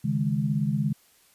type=chord; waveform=sine; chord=C# suspended second; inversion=none; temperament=equal; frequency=138.59 / 155.56 / 207.7 Hz; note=C#3 / D#3 / G#3; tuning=0 / 0 / 0 cents; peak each=-27 dBFS; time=0.04-0.93 s; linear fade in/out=10 ms; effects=white hiss -60 dBFS RMS until 1.34 s + resampled to 32000 Hz